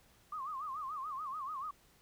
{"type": "tone with vibrato", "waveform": "sine", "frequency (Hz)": 1149, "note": "D6", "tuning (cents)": -38, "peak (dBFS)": -38, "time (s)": [0.32, 1.71], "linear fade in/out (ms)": 5, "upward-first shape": "sine", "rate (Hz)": 6.9, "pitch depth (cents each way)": 170, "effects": ["pink hiss -66 dBFS RMS until 2.01 s"]}